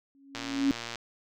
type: tone with exponential growth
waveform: sine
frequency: 275.8 Hz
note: C#4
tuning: 9 cents flat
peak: -19 dBFS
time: 0.15-0.71 s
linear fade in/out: 0 ms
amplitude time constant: 120 ms
type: click train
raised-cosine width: 0.2 ms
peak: -19 dBFS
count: 72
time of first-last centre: 0.35-0.957 s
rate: 117 Hz
effects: none